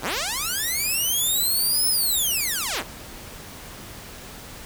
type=linear two-way sweep; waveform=5% pulse; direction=up then down; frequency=55 to 5274 to 55 Hz; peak=-13 dBFS; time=0.01-2.84 s; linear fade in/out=50 ms; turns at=1.88 s; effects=pink hiss -40 dBFS RMS until 4.65 s